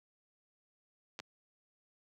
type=clicks; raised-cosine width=0.2 ms; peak=-25 dBFS; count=2; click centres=1.191 / 1.2 s; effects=high-pass 150 Hz 12 dB/octave